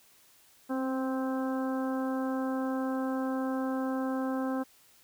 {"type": "harmonic tone with a mistuned harmonic", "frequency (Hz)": 261.6, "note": "C4", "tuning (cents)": 0, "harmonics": [1, 2, 3, 4, 5, 6], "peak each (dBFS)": [-30, -36, -40, -42, -44, -46], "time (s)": [0.69, 4.64], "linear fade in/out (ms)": 20, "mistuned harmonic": 1, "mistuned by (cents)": 16, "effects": ["white hiss -61 dBFS RMS until 5.03 s"]}